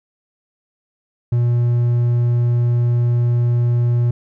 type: tone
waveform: triangle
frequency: 120 Hz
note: B2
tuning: 49 cents flat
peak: -11 dBFS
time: 1.32-4.11 s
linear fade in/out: 5 ms
effects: none